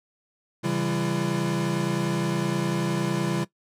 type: tone cluster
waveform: square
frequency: 135.8 / 164.8 / 195.4 / 338.9 Hz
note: C#3 / E3 / G3 / E4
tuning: -35 / 0 / -5 / +48 cents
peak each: -30 dBFS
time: 0.63-3.45 s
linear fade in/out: 20 ms
effects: noise-tail reverb RT60 0.1 s tail -18 dB re dry + low-pass 11000 Hz 12 dB/octave